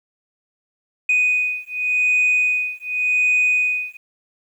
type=beating tone pair; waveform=sine; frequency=2489 / 2489.88 Hz; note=D#7 / D#7; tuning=0 / +1 cents; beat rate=0.88 Hz; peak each=-18 dBFS; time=1.09-3.97 s; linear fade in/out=5 ms; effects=tanh soft clip ceiling -11 dBFS + 9-bit

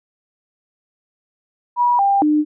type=tone with pitch steps; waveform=sine; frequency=969 / 795 / 301.6 Hz; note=B5 / G5 / D4; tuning=-33 / +24 / +46 cents; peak=-12 dBFS; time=1.76-2.45 s; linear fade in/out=50 ms; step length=230 ms; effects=none

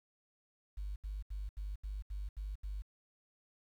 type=tone bursts; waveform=sine; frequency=50 Hz; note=G1; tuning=35 cents sharp; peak=-37 dBFS; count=8; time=0.77-2.822 s; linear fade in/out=10 ms; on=190 ms; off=76 ms; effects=tanh soft clip ceiling -33 dBFS + 11-bit

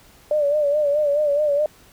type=tone with vibrato; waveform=sine; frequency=587.3 Hz; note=D5; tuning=in tune; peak=-16 dBFS; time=0.31-1.66 s; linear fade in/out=2 ms; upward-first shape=sine; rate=4.7 Hz; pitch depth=65 cents each way; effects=pink hiss -51 dBFS RMS until 1.92 s

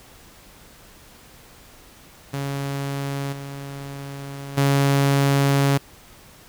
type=tone with level steps; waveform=sawtooth; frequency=139.3 Hz; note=C#3; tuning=9 cents sharp; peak=-21 / -28 / -12 dBFS; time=2.33-5.78 s; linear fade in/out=10 ms; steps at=3.32 / 4.57 s; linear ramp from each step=10 ms; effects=pink hiss -48 dBFS RMS until 6.48 s

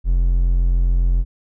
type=tone; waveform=triangle; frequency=43.65 Hz; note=F1; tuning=in tune; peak=-11 dBFS; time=0.04-1.25 s; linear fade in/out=50 ms; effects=none

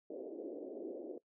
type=band-pass noise; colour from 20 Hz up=pink; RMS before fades=-45 dBFS; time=0.1-1.18 s; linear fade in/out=2 ms; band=280 to 560 Hz; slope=48 dB/octave; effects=noise-tail reverb RT60 0.1 s tail -20 dB re dry

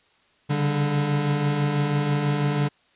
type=tone cluster; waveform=square; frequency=139.6 / 145.7 / 196.9 / 293.5 Hz; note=C#3 / D3 / G3 / D4; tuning=+13 / -13 / +8 / -1 cents; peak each=-31 / -23 / -31 / -31 dBFS; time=0.49-2.69 s; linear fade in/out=20 ms; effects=white hiss -61 dBFS RMS until 2.95 s + resampled to 8000 Hz

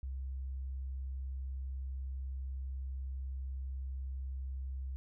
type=tone; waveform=sine; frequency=66 Hz; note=C2; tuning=16 cents sharp; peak=-37 dBFS; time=0.03-4.96 s; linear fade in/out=0 ms; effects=none

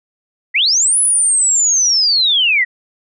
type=linear two-way sweep; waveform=sine; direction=up then down; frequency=1864.7 to 10230 to 1864.7 Hz; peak=-10 dBFS; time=0.54-2.65 s; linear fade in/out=20 ms; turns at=0.99 s; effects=none

